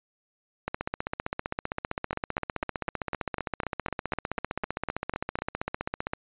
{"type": "two click trains", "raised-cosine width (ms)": 0.5, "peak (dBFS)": [-14, -15], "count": [85, 14], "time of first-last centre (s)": [[0.68, 6.135], [2.13, 5.388]], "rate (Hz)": [15.4, 3.99], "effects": ["resampled to 8000 Hz"]}